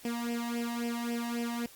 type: tone with flanger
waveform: sawtooth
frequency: 235.9 Hz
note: A#3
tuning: 21 cents sharp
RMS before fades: -34 dBFS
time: 0.05-1.66 s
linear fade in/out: 2 ms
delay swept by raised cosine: 0.37 to 1.08 ms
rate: 3.7 Hz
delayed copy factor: +0.8
effects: white hiss -54 dBFS RMS until 1.75 s + Opus 48 kbps